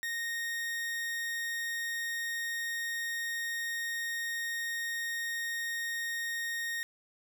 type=tone; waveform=40% pulse; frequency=1857 Hz; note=A#6; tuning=7 cents flat; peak=-32 dBFS; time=0.03-6.83 s; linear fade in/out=0 ms; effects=none